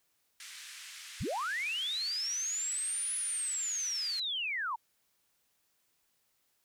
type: band-pass noise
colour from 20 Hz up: pink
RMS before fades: -48 dBFS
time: 0.4-4.2 s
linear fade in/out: 2 ms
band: 1700 to 10000 Hz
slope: 24 dB/octave
type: linear two-way sweep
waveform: sine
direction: up then down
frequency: 30.05 to 10000 to 862 Hz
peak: -32 dBFS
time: 1.2-4.76 s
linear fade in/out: 10 ms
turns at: 3.15 s
effects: white hiss -75 dBFS RMS until 6.64 s